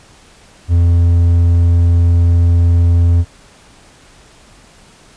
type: tone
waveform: triangle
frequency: 85.7 Hz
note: F2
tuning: 32 cents flat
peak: -5 dBFS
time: 0.68-3.25 s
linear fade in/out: 50 ms
effects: pink hiss -44 dBFS RMS until 5.16 s + resampled to 22050 Hz